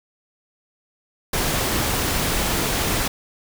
pink noise, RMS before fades -22 dBFS, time 1.33-3.08 s, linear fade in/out 5 ms, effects none

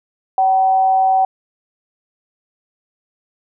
sine tone with amplitude modulation, 762 Hz, G5, 49 cents flat, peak -9 dBFS, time 0.38-1.25 s, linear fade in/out 2 ms, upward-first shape sine, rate 199 Hz, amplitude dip 35%, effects none

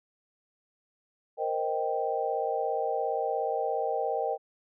sine chord, C minor seventh, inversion third, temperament equal, 466.2 / 523.3 / 622.3 / 784 Hz, Bb4 / C5 / Eb5 / G5, 0 / 0 / 0 / 0 cents, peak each -32 / -34 / -33 / -31 dBFS, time 1.37-4.38 s, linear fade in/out 50 ms, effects none

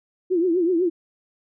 sine tone with vibrato, 349.5 Hz, F4, 1 cent sharp, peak -17 dBFS, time 0.3-0.9 s, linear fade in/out 20 ms, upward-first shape triangle, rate 8 Hz, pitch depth 150 cents each way, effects none

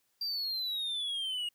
triangle exponential sweep, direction down, 4752 to 2852 Hz, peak -31 dBFS, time 0.21-1.49 s, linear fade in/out 5 ms, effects white hiss -75 dBFS RMS until 1.54 s

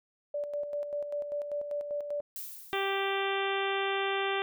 sine tone with tremolo, 583 Hz, D5, 13 cents flat, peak -30 dBFS, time 0.34-2.21 s, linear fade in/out 5 ms, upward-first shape square, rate 5.1 Hz, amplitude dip 50%
violet noise with exponential decay, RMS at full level -38 dBFS, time 2.36-3.38 s, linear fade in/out 1 ms, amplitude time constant 220 ms
harmonic tone, 392 Hz, G4, in tune, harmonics 1 / 2 / 3 / 4 / 5 / 6 / 7 / 8 / 9, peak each -32 / -35 / -37 / -38 / -39 / -40 / -40 / -41 / -42 dBFS, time 2.73-4.42 s, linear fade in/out 0 ms
effects none

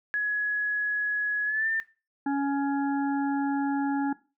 sine tone with pitch glide, 1682 to 1792.3 Hz, G#6 to A6, +22 to +31 cents, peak -24 dBFS, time 0.14-1.8 s, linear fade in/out 0 ms, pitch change +109 cents, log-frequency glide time 1.45-1.68 s
harmonic tone, 279.3 Hz, C#4, 13 cents sharp, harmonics 1 / 3 / 5 / 6, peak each -25 / -31 / -42 / -39 dBFS, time 2.26-4.13 s, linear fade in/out 5 ms
effects noise-tail reverb RT60 0.3 s tail -18 dB re dry

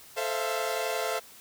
sawtooth chord, F major seventh, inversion first, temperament equal with one note detuned, 440 / 523.3 / 659.3 / 690.4 Hz, A4 / C5 / E5 / F5, 0 / 0 / 0 / -20 cents, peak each -30 dBFS, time 0.16-1.2 s, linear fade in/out 20 ms, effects white hiss -51 dBFS RMS until 1.4 s

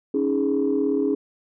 sine chord, C# suspended second, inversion none, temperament equal with one note detuned, 277.2 / 314.4 / 415.3 Hz, C#4 / D#4 / G#4, 0 / +18 / 0 cents, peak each -22 / -25 / -22 dBFS, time 0.14-1.15 s, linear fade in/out 5 ms, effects tanh soft clip ceiling -12 dBFS

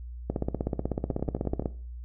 two click trains, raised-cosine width 2 ms, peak -14 / -22 dBFS, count 23 / 7, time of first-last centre 0.3-1.658 / 1.11-1.623 s, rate 16.2 / 11.7 Hz, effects noise-tail reverb RT60 0.4 s tail -17 dB re dry + added 60 Hz sine -37 dBFS peak until 2.04 s

